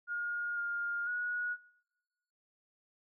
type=tone with pitch steps; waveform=sine; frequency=1425 / 1410 / 1456 Hz; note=F6 / F6 / F#6; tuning=+34 / +16 / -28 cents; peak=-33 dBFS; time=0.07-1.57 s; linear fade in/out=50 ms; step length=500 ms; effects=noise-tail reverb RT60 1.0 s tail -22 dB re dry